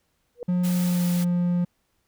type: tone with exponential growth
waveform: sine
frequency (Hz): 482.9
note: B4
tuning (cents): -39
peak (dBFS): -26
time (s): 0.35-0.43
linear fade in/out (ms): 1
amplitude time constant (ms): 16
type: tone with pitch glide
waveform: triangle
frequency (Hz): 179 to 176.03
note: F3 to F3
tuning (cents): +43 to +14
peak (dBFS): -18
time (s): 0.48-1.65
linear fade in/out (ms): 10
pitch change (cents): -29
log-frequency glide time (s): 0.73-1.11
type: noise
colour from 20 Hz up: white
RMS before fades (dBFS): -36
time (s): 0.63-1.25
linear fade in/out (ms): 20
effects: pink hiss -71 dBFS RMS until 2.07 s

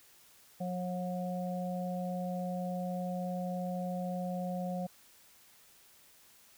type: harmonic tone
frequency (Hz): 180.7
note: F#3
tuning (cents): -41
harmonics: 1 / 3 / 4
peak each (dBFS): -35 / -40 / -41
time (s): 0.6-4.87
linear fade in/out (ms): 10
effects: white hiss -61 dBFS RMS until 6.57 s

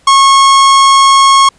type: tone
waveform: 45% pulse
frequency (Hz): 1092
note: C#6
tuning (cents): -26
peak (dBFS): -3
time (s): 0.07-1.49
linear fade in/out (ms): 5
effects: pink hiss -48 dBFS RMS until 1.58 s + resampled to 22050 Hz

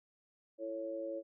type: harmonic tone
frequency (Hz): 110.9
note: A2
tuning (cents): +14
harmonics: 3 / 4 / 5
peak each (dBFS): -43 / -48 / -39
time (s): 0.58-1.23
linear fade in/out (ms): 50
effects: none

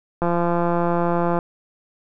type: click train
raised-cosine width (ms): 1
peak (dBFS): -8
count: 202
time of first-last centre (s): 0.22-1.389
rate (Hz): 172
effects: none

